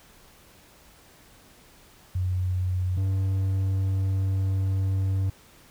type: tone pair in turn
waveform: sine / triangle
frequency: 91.6 / 95.96 Hz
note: F#2 / G2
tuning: -17 / -36 cents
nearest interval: minor second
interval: 81 cents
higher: second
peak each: -23 / -20 dBFS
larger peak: second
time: 2.15-2.97 / 2.97-5.3 s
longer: second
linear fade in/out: 5 ms
effects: pink hiss -54 dBFS RMS until 5.7 s